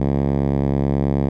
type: tone with band-pass filter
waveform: 5% pulse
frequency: 69.3 Hz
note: C#2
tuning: in tune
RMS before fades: -19 dBFS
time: 0-1.29 s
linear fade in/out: 5 ms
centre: 140 Hz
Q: 0.88
effects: none